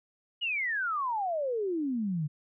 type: exponential sweep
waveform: sine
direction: down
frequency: 2960 to 142.7 Hz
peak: -28 dBFS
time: 0.41-2.28 s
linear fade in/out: 20 ms
effects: none